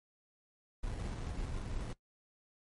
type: noise with sample-and-hold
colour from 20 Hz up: brown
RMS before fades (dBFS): -39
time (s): 0.83-1.93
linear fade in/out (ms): 5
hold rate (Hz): 2450
effects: noise-tail reverb RT60 0.1 s tail -17 dB re dry + MP3 48 kbps